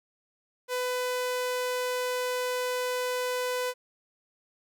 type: tone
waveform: sawtooth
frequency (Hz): 500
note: B4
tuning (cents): +21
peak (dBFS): -24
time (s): 0.68-3.74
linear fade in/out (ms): 50
effects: none